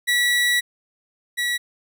30% pulse tone pair in turn, 1943 / 1936.1 Hz, B6 / B6, -29 / -35 cents, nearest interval unison, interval 6 cents, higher first, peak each -14 / -18 dBFS, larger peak first, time 0.07-0.61 / 1.37-1.58 s, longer first, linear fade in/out 20 ms, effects none

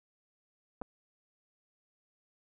clicks, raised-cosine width 1 ms, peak -26 dBFS, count 2, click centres 0.815 / 0.819 s, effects none

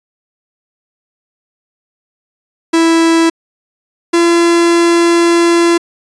45% pulse tone pair in turn, 329.6 / 340.4 Hz, E4 / F4, 0 / -44 cents, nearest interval minor second, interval 56 cents, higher second, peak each -7 dBFS, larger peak neither, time 2.73-3.3 / 4.13-5.78 s, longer second, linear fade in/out 10 ms, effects resampled to 22050 Hz

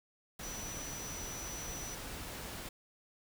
sine tone in noise, 5920 Hz, F#8, in tune, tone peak -44 dBFS, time 0.43-1.95 s, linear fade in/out 5 ms, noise pink, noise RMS -44 dBFS, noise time 0.39-2.69 s, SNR -3 dB, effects none

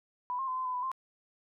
sine tone with pitch steps, 991 / 1065 / 1025 / 1032 / 1010 / 993 / 1051 Hz, B5 / C6 / C6 / C6 / B5 / B5 / C6, +6 / +30 / -36 / -24 / +39 / +9 / +7 cents, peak -31 dBFS, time 0.3-0.916 s, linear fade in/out 0 ms, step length 88 ms, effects none

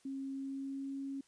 sine tone with pitch glide, 270.7 to 273.8 Hz, C#4 to C#4, -41 to -21 cents, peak -38 dBFS, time 0.05-1.21 s, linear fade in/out 5 ms, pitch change +20 cents, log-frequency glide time 0.3-0.96 s, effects white hiss -69 dBFS RMS until 1.27 s + resampled to 22050 Hz

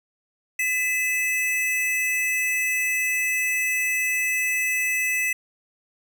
square tone pair together, 2003 / 2600 Hz, B6 / E7, +24 / -24 cents, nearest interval perfect fourth, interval 452 cents, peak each -25 dBFS, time 0.59-5.33 s, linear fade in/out 5 ms, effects none

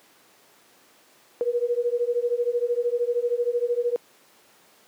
sine beating tone pair, 474.5 / 487.5 Hz, A#4 / B4, +31 / -23 cents, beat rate 13 Hz, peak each -24 / -24 dBFS, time 1.41-3.96 s, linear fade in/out 0 ms, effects pink hiss -56 dBFS RMS until 4.87 s + high-pass 300 Hz 12 dB/octave

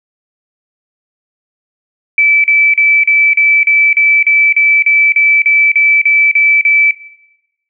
sine tone bursts, 2313 Hz, D7, 27 cents flat, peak -5 dBFS, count 16, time 2.18-6.91 s, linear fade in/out 2 ms, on 260 ms, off 38 ms, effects noise-tail reverb RT60 0.9 s tail -18 dB re dry

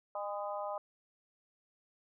harmonic tone with a mistuned harmonic, 203.3 Hz, G#3, 37 cents flat, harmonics 3 / 4 / 5 / 6, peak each -39 / -41 / -43 / -45 dBFS, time 0.15-0.78 s, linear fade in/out 2 ms, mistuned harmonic 6, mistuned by +33 cents, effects none

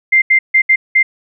sine tone bursts at uneven times, 2093 Hz, C7, in tune, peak -6 dBFS, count 5, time 0.12-0.22 / 0.3-0.39 / 0.54-0.62 / 0.69-0.76 / 0.95-1.03 s, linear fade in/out 10 ms, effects none

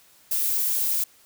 violet noise, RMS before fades -24 dBFS, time 0.31-1.04 s, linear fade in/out 5 ms, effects white hiss -56 dBFS RMS until 1.25 s

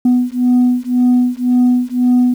sine beating tone pair, 246.9 / 248.8 Hz, B3 / B3, 0 / +13 cents, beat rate 1.9 Hz, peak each -11 dBFS, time 0.05-2.34 s, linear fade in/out 5 ms, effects tanh soft clip ceiling -6 dBFS + 7-bit

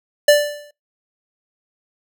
square tone with exponential decay, 587.3 Hz, D5, in tune, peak -6 dBFS, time 0.28-0.71 s, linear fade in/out 5 ms, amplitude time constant 93 ms, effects noise-tail reverb RT60 0.2 s tail -24 dB re dry

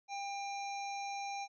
harmonic tone, 798 Hz, G5, 31 cents sharp, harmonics 1 / 3 / 5 / 7 / 8, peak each -39 / -46 / -52 / -52 / -53 dBFS, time 0.08-1.48 s, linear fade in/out 50 ms, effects none

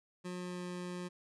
25% pulse tone with pitch glide, 180 to 178.65 Hz, F#3 to F3, -47 to +40 cents, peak -36 dBFS, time 0.24-1.09 s, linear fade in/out 20 ms, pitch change -13 cents, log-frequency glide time 0.37-0.64 s, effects resampled to 24000 Hz

